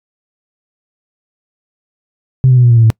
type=tone with pitch steps; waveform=sine; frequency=130.3 / 126.96 / 123.7 / 120.53 / 117.43 / 114.42 / 111.48 Hz; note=C3 / B2 / B2 / B2 / A#2 / A#2 / A2; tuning=-7 / +48 / +3 / -42 / +13 / -32 / +23 cents; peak=-3 dBFS; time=2.44-2.902 s; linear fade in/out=0 ms; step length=66 ms; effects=noise-tail reverb RT60 0.1 s tail -26 dB re dry + tanh soft clip ceiling 0 dBFS